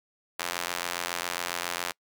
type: tone with high-pass filter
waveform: sawtooth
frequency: 87.31 Hz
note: F2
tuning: in tune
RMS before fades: -33 dBFS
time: 0.39-1.92 s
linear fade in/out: 5 ms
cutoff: 960 Hz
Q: 0.56
effects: noise-tail reverb RT60 0.1 s tail -26 dB re dry